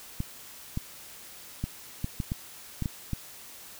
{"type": "clicks", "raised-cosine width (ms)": 5, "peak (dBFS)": -17, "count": 9, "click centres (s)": [0.204, 0.774, 1.64, 2.044, 2.202, 2.319, 2.823, 2.858, 3.133], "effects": ["white hiss -47 dBFS RMS until 3.79 s"]}